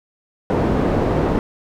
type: low-pass noise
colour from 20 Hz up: white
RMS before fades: -18 dBFS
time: 0.5-1.39 s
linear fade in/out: 0 ms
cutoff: 470 Hz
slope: 12 dB/octave
effects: none